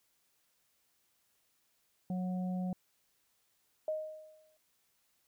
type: harmonic tone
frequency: 183.1 Hz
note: F#3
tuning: 18 cents flat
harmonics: 1 / 3 / 4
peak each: -33 / -48 / -47 dBFS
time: 2.1-2.73 s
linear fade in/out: 2 ms
type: tone with exponential decay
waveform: sine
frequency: 622.3 Hz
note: D#5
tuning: in tune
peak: -30 dBFS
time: 3.88-4.57 s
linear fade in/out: 2 ms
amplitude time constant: 150 ms
effects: white hiss -75 dBFS RMS until 5.27 s